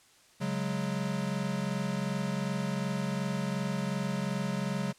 square chord, C# suspended fourth, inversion none, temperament equal with one note detuned, 139.23 / 185 / 207.7 Hz, C#3 / F#3 / G#3, +8 / 0 / 0 cents, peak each -36 / -34 / -36 dBFS, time 0.4-4.93 s, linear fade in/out 20 ms, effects white hiss -61 dBFS RMS until 4.98 s + low-pass 9000 Hz 12 dB/octave

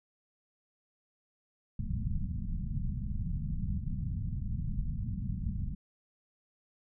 pink low-pass noise, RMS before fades -34 dBFS, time 1.79-5.75 s, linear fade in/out 5 ms, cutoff 210 Hz, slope 48 dB/octave, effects none

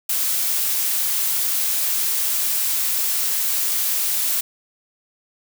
blue noise, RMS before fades -21 dBFS, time 0.09-4.41 s, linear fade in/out 5 ms, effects none

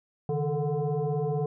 sine tone with frequency modulation, 140.1 Hz, C#3, 19 cents sharp, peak -25 dBFS, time 0.29-1.46 s, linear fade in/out 2 ms, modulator 296 Hz, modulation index 1.6, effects none

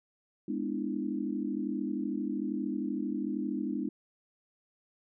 sine chord, E dominant seventh, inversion first, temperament just, 206 / 247.2 / 296.7 / 329.6 Hz, G#3 / B3 / D4 / E4, -14 / +2 / +18 / 0 cents, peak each -36 / -36 / -35 / -38 dBFS, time 0.48-3.89 s, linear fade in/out 5 ms, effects none

